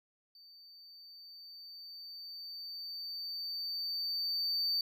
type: tone with level ramp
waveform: triangle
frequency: 4586 Hz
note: D8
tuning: 42 cents flat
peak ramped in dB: -54 to -28 dBFS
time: 0.35-4.81 s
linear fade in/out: 2 ms
effects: none